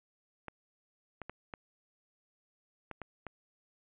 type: clicks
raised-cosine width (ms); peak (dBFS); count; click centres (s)
0.5; -26; 7; 0.483 / 1.217 / 1.296 / 1.538 / 2.913 / 3.017 / 3.267
effects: resampled to 8000 Hz + 10-bit